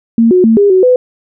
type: tone with pitch steps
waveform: sine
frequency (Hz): 229.4 / 364.9 / 224.9 / 405.3 / 373.7 / 502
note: A#3 / F#4 / A3 / G#4 / F#4 / B4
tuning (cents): -28 / -24 / +38 / -42 / +17 / +28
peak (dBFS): -4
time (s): 0.18-0.96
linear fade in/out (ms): 2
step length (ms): 130
effects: none